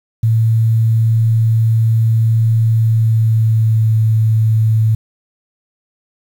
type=tone with pitch glide; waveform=sine; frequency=112.6 to 110.6 Hz; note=A2 to A2; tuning=+40 to +9 cents; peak=-9 dBFS; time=0.23-4.95 s; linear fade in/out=5 ms; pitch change=-31 cents; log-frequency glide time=2.76-3.91 s; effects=7-bit